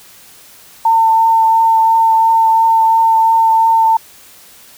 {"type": "tone with vibrato", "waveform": "sine", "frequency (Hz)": 900, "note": "A5", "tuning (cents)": 39, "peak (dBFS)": -7, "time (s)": [0.85, 3.97], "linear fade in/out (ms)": 5, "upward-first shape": "sine", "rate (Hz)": 2.9, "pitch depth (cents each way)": 11, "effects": ["white hiss -41 dBFS RMS until 4.77 s"]}